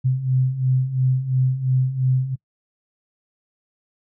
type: beating tone pair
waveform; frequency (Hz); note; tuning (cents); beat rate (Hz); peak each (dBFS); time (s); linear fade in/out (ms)
sine; 127.6 / 130.5; C3 / C3; -43 / -4; 2.9; -23 / -18; 0.04-2.36; 20
effects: noise-tail reverb RT60 0.1 s tail -24 dB re dry